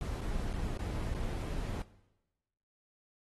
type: noise with dropouts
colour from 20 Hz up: brown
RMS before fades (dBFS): -36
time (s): 0.01-1.82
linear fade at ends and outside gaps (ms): 1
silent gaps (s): 0.206-0.215 / 0.531-0.537 / 0.775-0.791 / 1.141-1.148
effects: noise-tail reverb RT60 1.0 s tail -18 dB re dry + AAC 32 kbps